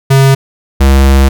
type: tone pair in turn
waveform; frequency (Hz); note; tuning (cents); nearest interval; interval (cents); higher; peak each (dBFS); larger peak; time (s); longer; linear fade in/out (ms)
square; 135.4 / 67.7; C#3 / C#2; -40 / -40; octave; 1200; first; -4; neither; 0.1-0.35 / 0.8-1.29; second; 10
effects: none